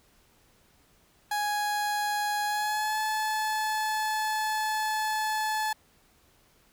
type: tone with pitch glide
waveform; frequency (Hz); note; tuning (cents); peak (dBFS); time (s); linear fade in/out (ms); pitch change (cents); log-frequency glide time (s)
30% pulse; 831 to 863.8; G#5 to A5; +1 to -32; -24; 1.31-5.73; 5; +67; 2.45-3
effects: pink hiss -63 dBFS RMS until 6.72 s